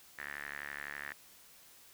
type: tone with band-pass filter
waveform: sawtooth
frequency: 71.9 Hz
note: D2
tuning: 36 cents flat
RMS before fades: -44 dBFS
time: 0.18-1.13 s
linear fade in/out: 10 ms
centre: 1800 Hz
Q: 7.7
effects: white hiss -59 dBFS RMS until 1.93 s